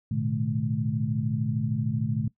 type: tone cluster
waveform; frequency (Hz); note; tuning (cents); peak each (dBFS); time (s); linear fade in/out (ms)
sine; 110.5 / 123.5 / 150.2 / 215.3; A2 / B2 / D3 / A3; +8 / 0 / +39 / -37; -30; 0.11-2.28; 5
effects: noise-tail reverb RT60 0.1 s tail -20 dB re dry